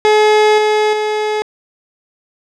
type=tone with level steps; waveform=30% pulse; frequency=425.9 Hz; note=G#4; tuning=44 cents sharp; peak=-5 / -8 / -12 dBFS; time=0.05-1.42 s; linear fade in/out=0 ms; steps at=0.58 / 0.93 s; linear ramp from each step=2 ms; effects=low-pass 5000 Hz 12 dB/octave

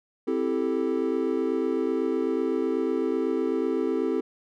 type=chord; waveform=triangle; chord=A minor seventh; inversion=first; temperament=equal; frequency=261.6 / 329.6 / 392 / 440 Hz; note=C4 / E4 / G4 / A4; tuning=0 / 0 / 0 / 0 cents; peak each=-27 dBFS; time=0.27-4.21 s; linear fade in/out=10 ms; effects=none

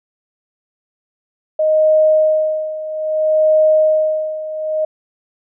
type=tone with tremolo; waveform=sine; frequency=622.3 Hz; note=D#5; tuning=in tune; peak=-8 dBFS; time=1.59-4.85 s; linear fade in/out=5 ms; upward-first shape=sine; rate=0.61 Hz; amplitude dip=80%; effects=none

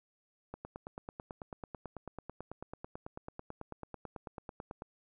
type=click train; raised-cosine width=1 ms; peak=-28 dBFS; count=40; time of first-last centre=0.54-4.821 s; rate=9.11 Hz; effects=none

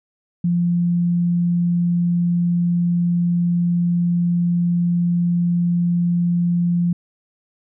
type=tone; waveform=sine; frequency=173.6 Hz; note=F3; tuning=10 cents flat; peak=-15 dBFS; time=0.44-6.93 s; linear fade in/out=5 ms; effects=none

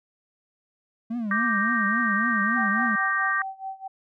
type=tone with vibrato; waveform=triangle; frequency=220 Hz; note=A3; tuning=in tune; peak=-24 dBFS; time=1.1-2.96 s; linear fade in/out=10 ms; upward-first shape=triangle; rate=3.6 Hz; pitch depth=200 cents each way
type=chord; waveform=sine; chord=G minor; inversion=second; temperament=equal; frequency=1174.7 / 1568 / 1864.7 Hz; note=D6 / G6 / Bb6; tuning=0 / 0 / 0 cents; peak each=-26 dBFS; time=1.31-3.42 s; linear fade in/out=2 ms
type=tone with tremolo; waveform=sine; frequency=770 Hz; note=G5; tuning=31 cents flat; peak=-29 dBFS; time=2.56-3.88 s; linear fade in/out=10 ms; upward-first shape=sine; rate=4.7 Hz; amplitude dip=90%
effects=none

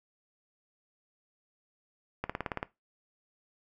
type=click train; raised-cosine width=0.5 ms; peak=-17 dBFS; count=8; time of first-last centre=2.24-2.629 s; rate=18 Hz; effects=noise-tail reverb RT60 0.2 s tail -18 dB re dry

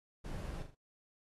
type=noise with echo; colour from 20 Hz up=brown; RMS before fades=-43 dBFS; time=0.24-0.63 s; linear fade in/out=10 ms; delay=40 ms; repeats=3; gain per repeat=-7 dB; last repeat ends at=0.75 s; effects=AAC 32 kbps

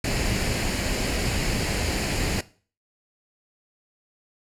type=noise with comb filter; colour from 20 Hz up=pink; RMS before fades=-25 dBFS; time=0.04-2.41 s; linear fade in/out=5 ms; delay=0.42 ms; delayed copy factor=+0.5; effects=noise-tail reverb RT60 0.4 s tail -18 dB re dry + low-pass 9000 Hz 12 dB/octave

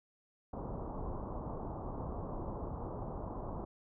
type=low-pass noise; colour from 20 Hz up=pink; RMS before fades=-41 dBFS; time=0.53-3.65 s; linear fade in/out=5 ms; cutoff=1100 Hz; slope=48 dB/octave; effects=none

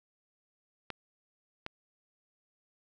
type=clicks; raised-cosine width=0.3 ms; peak=-21 dBFS; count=2; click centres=0.903 / 1.664 s; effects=none

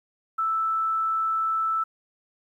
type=tone; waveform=sine; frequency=1318.5 Hz; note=E6; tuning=in tune; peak=-22 dBFS; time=0.38-1.84 s; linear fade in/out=10 ms; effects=10-bit

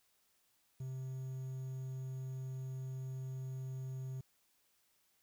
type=tone with quantisation; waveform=triangle; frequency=130.81 Hz; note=C3; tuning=in tune; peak=-38 dBFS; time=0.8-4.21 s; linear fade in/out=5 ms; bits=11; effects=white hiss -75 dBFS RMS until 5.22 s

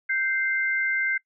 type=tone pair together; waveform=sine; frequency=1563.5 / 2087 Hz; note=G6 / C7; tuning=-5 / -5 cents; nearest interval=perfect fourth; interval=500 cents; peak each=-25 dBFS; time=0.09-1.18 s; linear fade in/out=10 ms; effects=noise-tail reverb RT60 0.1 s tail -23 dB re dry

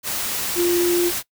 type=tone in noise; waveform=sine; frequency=349.2 Hz; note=F4; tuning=in tune; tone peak=-16 dBFS; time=0.55-1.12 s; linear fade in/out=50 ms; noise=white; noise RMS=-25 dBFS; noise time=0.03-1.23 s; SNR=+6 dB; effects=noise-tail reverb RT60 0.1 s tail -20 dB re dry

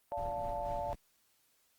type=chord; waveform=sine; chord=D minor; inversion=none; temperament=equal with one note detuned; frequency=579.6 / 698.5 / 880 Hz; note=D5 / F5 / A5; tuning=-23 / 0 / 0 cents; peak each=-39 dBFS; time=0.12-0.93 s; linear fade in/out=0 ms
type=noise with tremolo; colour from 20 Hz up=brown; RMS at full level=-43 dBFS; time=0.17-0.95 s; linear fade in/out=5 ms; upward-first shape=sine; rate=4.1 Hz; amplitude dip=45%
effects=white hiss -72 dBFS RMS until 1.78 s + Opus 32 kbps

